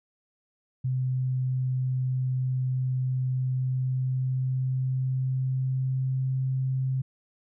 sine tone with pitch glide, 128.8 to 131.28 Hz, C3 to C3, -27 to +6 cents, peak -24 dBFS, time 0.84-7.02 s, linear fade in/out 10 ms, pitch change +33 cents, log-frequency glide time 3.36-6.37 s, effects none

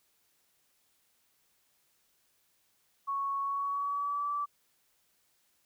sine tone with pitch glide, 1108 to 1159.7 Hz, C#6 to D6, -1 to -22 cents, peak -30 dBFS, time 3.07-4.46 s, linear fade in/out 20 ms, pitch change +79 cents, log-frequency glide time 3.41-4.31 s, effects white hiss -72 dBFS RMS until 5.65 s

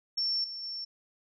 sine tone with level steps, 5430 Hz, F8, 50 cents flat, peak -27 / -37 / -35 dBFS, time 0.17-0.85 s, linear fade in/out 10 ms, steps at 0.44 / 0.63 s, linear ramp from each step 2 ms, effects none

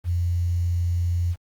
sine tone with quantisation, 87.1 Hz, F2, 4 cents flat, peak -20 dBFS, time 0.04-1.36 s, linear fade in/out 50 ms, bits 8, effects Opus 32 kbps

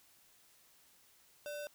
sine tone with sample-and-hold, 587.3 Hz, D5, in tune, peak -40 dBFS, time 1.46-1.67 s, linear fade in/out 0 ms, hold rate 2100 Hz, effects white hiss -66 dBFS RMS until 1.74 s

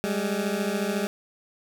20% pulse beating tone pair, 196 / 210 Hz, G3 / G#3, 0 / +19 cents, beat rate 14 Hz, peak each -23 dBFS, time 0.04-1.07 s, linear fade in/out 0 ms, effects none

